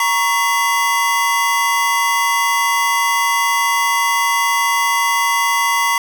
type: tone cluster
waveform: square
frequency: 939 / 1114 / 2018 Hz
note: A#5 / C#6 / B6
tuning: +12 / +8 / +37 cents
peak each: -19 dBFS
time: 0-5.98 s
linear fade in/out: 2 ms
effects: none